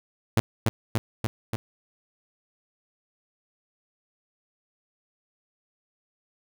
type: tone with echo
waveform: sawtooth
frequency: 111.9 Hz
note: A2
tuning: 30 cents sharp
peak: -14 dBFS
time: 0.37-0.4 s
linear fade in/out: 0 ms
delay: 290 ms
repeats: 4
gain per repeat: -2 dB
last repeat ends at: 1.56 s
effects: none